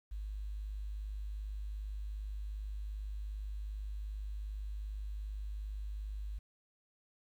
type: tone with quantisation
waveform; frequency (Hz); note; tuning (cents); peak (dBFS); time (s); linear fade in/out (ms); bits
sine; 51.3; G#1; -21; -38; 0.11-6.39; 10; 11
effects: none